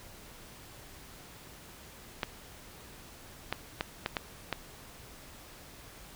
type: clicks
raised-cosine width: 0.3 ms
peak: -14 dBFS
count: 6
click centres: 2.232 / 3.526 / 3.809 / 4.061 / 4.168 / 4.527 s
effects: pink hiss -51 dBFS RMS until 6.15 s